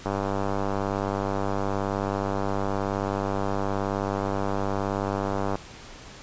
click train, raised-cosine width 1 ms, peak -13 dBFS, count 545, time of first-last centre 0.06-5.555 s, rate 99 Hz, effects pink hiss -44 dBFS RMS until 6.22 s + resampled to 16000 Hz

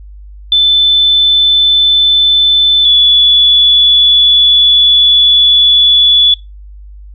sine tone pair in turn, 3520 / 3432 Hz, A7 / A7, 0 / -44 cents, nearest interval unison, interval 44 cents, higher first, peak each -4 dBFS, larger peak neither, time 0.52-2.85 / 2.85-6.34 s, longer second, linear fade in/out 2 ms, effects noise-tail reverb RT60 0.2 s tail -19 dB re dry + added 50 Hz sine -29 dBFS peak until 7.14 s

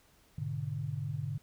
sine chord, G# diminished, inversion none, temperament equal, 103.83 / 123.47 / 146.83 Hz, G#2 / B2 / D3, 0 / 0 / 0 cents, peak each -39 / -39 / -36 dBFS, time 0.38-1.38 s, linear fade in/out 5 ms, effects pink hiss -65 dBFS RMS until 1.42 s

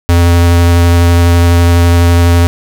square tone with vibrato, 86 Hz, F2, 26 cents flat, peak -5 dBFS, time 0.09-2.47 s, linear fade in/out 0 ms, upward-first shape sine, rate 12 Hz, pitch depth 11 cents each way, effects none

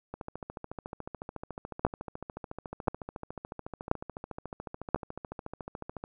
two click trains, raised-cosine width 1 ms, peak -24 / -9 dBFS, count 83 / 4, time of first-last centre 0.14-6.039 / 1.85-4.946 s, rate 13.9 / 0.969 Hz, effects none

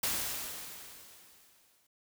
white noise with exponential decay, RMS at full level -31 dBFS, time 0.03-1.87 s, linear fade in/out 5 ms, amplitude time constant 400 ms, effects none

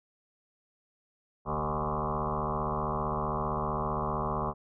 sine tone with frequency modulation, 612 Hz, D#5, 29 cents flat, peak -28 dBFS, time 1.45-4.54 s, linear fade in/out 50 ms, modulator 75.4 Hz, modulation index 7.6, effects none

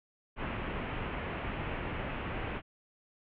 pink low-pass noise, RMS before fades -37 dBFS, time 0.36-2.62 s, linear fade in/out 50 ms, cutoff 2900 Hz, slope 48 dB/octave, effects none

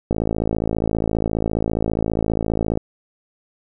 click train, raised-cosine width 2 ms, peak -7 dBFS, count 147, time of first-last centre 0.11-2.774 s, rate 54.8 Hz, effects none

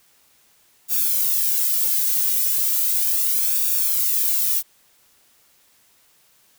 violet noise with flanger, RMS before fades -20 dBFS, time 0.88-4.63 s, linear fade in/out 50 ms, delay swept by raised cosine 0.97 to 2.27 ms, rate 0.36 Hz, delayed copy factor -0.85, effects white hiss -58 dBFS RMS until 6.58 s

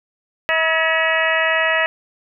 harmonic tone with a mistuned harmonic, 321.4 Hz, E4, 44 cents flat, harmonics 2 / 3 / 4 / 5 / 6 / 7 / 8 / 9, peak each -21 / -27 / -25 / -23 / -19 / -28 / -24 / -28 dBFS, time 0.49-1.86 s, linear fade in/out 0 ms, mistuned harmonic 5, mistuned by +70 cents, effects none

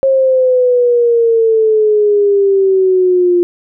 sine exponential sweep, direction down, 540 to 349.2 Hz, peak -7 dBFS, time 0.03-3.43 s, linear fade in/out 0 ms, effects none

